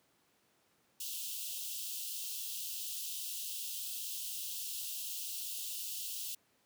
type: high-pass noise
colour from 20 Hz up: white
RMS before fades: -41 dBFS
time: 1-6.35 s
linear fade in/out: 5 ms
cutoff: 2700 Hz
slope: 96 dB/octave
effects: pink hiss -72 dBFS RMS until 6.65 s + high-pass 150 Hz 12 dB/octave